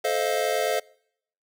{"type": "chord", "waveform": "square", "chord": "F dominant seventh", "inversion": "first", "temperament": "just", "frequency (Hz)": [436.5, 523.8, 628.6, 698.5], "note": ["A4", "C5", "Eb5", "F5"], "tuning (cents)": [-14, 2, 18, 0], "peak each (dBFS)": -29, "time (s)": [0.04, 0.8], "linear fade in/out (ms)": 10, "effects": ["noise-tail reverb RT60 0.7 s tail -26 dB re dry"]}